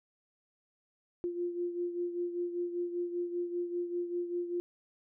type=beating tone pair; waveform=sine; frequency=349.2 / 354.3 Hz; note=F4 / F4; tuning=0 / +25 cents; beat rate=5.1 Hz; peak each=-33 / -40 dBFS; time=1.24-4.6 s; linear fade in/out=0 ms; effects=none